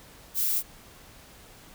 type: noise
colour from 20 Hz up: violet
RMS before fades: -26 dBFS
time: 0.34-0.63 s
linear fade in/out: 50 ms
effects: pink hiss -51 dBFS RMS until 1.74 s